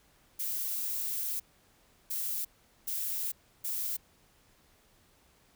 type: noise bursts at uneven times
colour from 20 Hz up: violet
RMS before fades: -34 dBFS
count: 4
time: 0.39-1.4 / 2.1-2.45 / 2.87-3.32 / 3.64-3.97 s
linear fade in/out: 10 ms
effects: pink hiss -65 dBFS RMS until 5.55 s